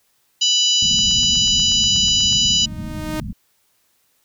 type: harmonic tone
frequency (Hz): 987.8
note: B5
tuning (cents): 0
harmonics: 3 / 4 / 5 / 6 / 7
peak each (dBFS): -16 / -22 / -22 / -24 / -23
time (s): 0.41-2.66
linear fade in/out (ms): 10
type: low-pass noise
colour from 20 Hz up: white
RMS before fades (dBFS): -29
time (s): 0.82-3.33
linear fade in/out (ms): 5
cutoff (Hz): 240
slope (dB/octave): 96
type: click train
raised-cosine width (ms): 0.5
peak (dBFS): -25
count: 12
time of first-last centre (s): 0.99-2.327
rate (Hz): 8.23
type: tone with exponential growth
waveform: sawtooth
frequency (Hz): 309.1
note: D#4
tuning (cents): -11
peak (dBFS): -18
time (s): 2.18-3.2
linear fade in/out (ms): 0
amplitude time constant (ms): 220
effects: white hiss -63 dBFS RMS until 4.24 s